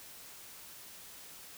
silence, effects white hiss -51 dBFS RMS until 1.57 s

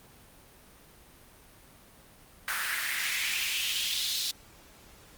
pink noise with high-pass filter sweep, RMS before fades -31 dBFS, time 2.48-4.31 s, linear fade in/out 2 ms, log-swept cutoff 1500 to 4100 Hz, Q 3.1, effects pink hiss -55 dBFS RMS until 5.17 s + Opus 32 kbps

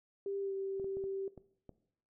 sine tone with pitch glide, 396.2 to 388.7 Hz, G4 to G4, +18 to -15 cents, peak -35 dBFS, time 0.26-1.28 s, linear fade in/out 2 ms, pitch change -33 cents, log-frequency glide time 0.4-0.53 s
clicks, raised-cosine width 2 ms, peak -36 dBFS, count 6, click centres 0.798 / 0.844 / 0.97 / 1.04 / 1.377 / 1.693 s
effects noise-tail reverb RT60 0.7 s tail -17 dB re dry

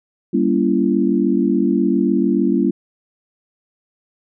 sine chord, G diminished seventh, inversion none, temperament just, 196 / 235.2 / 282.2 / 338.7 Hz, G3 / Bb3 / Db4 / Fb4, 0 / +16 / +31 / +47 cents, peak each -19 dBFS, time 0.33-2.71 s, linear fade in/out 10 ms, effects none

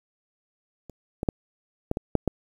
clicks, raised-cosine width 2 ms, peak -28 / -15 / -8 / -11 / -14 / -6 / -9 dBFS, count 7, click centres 0.897 / 1.231 / 1.288 / 1.914 / 1.971 / 2.153 / 2.277 s, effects 8-bit

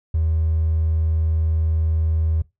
triangle tone with hard clipping, 80 Hz, D#2, 49 cents sharp, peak -17 dBFS, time 0.14-2.42 s, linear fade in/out 5 ms, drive 3 dB, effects noise-tail reverb RT60 0.2 s tail -20 dB re dry

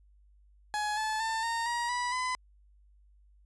30% pulse tone with pitch steps, 841 / 867.1 / 894.1 / 921.9 / 950.6 / 980.1 / 1010.6 Hz, G#5 / A5 / A5 / A#5 / A#5 / B5 / B5, +22 / -26 / +28 / -19 / +34 / -13 / +40 cents, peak -27 dBFS, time 0.74-2.35 s, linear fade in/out 0 ms, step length 230 ms, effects added 50 Hz sine -58 dBFS peak until 3.45 s + resampled to 22050 Hz

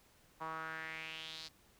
sawtooth tone with band-pass filter sweep, 160 Hz, D#3, 49 cents sharp, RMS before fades -45 dBFS, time 0.4-1.49 s, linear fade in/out 20 ms, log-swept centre 1000 to 4600 Hz, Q 3.8, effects pink hiss -67 dBFS RMS until 1.79 s

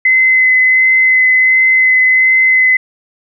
sine tone with vibrato, 2041 Hz, C7, 44 cents flat, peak -6 dBFS, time 0.05-2.77 s, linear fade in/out 5 ms, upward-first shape sine, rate 1.4 Hz, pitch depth 10 cents each way, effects none

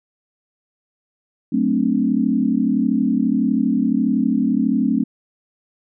sine chord, D dominant seventh, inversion first, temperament equal, 185 / 220 / 261.6 / 293.7 Hz, F#3 / A3 / C4 / D4, 0 / 0 / 0 / 0 cents, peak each -24 / -19 / -19 / -23 dBFS, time 1.52-5.04 s, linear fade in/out 10 ms, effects none

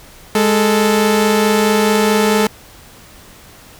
sawtooth tone pair together, 207.7 / 440 Hz, G#3 / A4, 0 / 0 cents, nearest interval octave + minor second, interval 1300 cents, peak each -10 dBFS, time 0.35-2.47 s, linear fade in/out 2 ms, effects pink hiss -41 dBFS RMS until 3.79 s

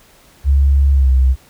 sine tone with pitch glide, 69.3 to 65.03 Hz, C#2 to C2, 0 to -10 cents, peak -8 dBFS, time 0.44-1.36 s, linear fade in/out 50 ms, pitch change -110 cents, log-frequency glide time 0.93-1.1 s, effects pink hiss -48 dBFS RMS until 1.49 s

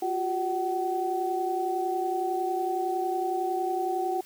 sine tone cluster, 352.9 / 383.8 / 756 Hz, F4 / G4 / F#5, +18 / -37 / +37 cents, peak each -30 / -34 / -28 dBFS, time 0.02-4.21 s, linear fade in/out 5 ms, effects white hiss -52 dBFS RMS until 4.25 s

